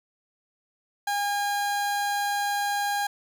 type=tone; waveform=30% pulse; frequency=813 Hz; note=G#5; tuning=37 cents flat; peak=-22 dBFS; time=1.07-3.07 s; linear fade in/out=5 ms; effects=none